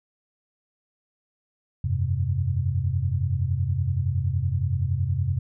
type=chord; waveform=sine; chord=F suspended second; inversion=none; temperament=equal; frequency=87.31 / 98 / 130.81 Hz; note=F2 / G2 / C3; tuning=0 / 0 / 0 cents; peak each=-26 dBFS; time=1.84-5.39 s; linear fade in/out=5 ms; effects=none